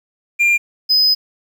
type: tone pair in turn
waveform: triangle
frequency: 2394 / 5030 Hz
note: D7 / D#8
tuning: +33 / +18 cents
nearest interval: octave + minor second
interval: 1285 cents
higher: second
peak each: -9 dBFS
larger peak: neither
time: 0.39-0.58 / 0.89-1.15 s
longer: second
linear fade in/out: 20 ms
effects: 8-bit